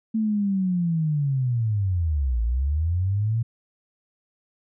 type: linear two-way sweep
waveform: sine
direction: down then up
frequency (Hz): 223.8 to 55 to 117.4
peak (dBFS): -20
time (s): 0.14-3.43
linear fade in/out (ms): 10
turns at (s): 2.42
effects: none